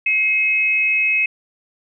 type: tone pair together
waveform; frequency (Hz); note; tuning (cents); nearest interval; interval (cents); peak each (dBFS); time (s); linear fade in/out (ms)
sine; 2144 / 2553; C7 / D#7; +42 / +44; minor third; 302; -22 / -15; 0.06-1.26; 5
effects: none